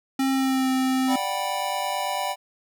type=tone with pitch glide; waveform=square; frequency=267.5 to 260.9 Hz; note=C4 to C4; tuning=+38 to -5 cents; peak=-21 dBFS; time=0.19-1.16 s; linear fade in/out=5 ms; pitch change=-43 cents; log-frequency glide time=0.33-0.7 s
type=chord; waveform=square; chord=G major seventh; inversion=second; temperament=just; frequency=588 / 735 / 784 / 980 Hz; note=D5 / F#5 / G5 / B5; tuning=+2 / -12 / 0 / -14 cents; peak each=-33 / -32 / -30 / -31 dBFS; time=1.07-2.36 s; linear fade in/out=50 ms
effects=none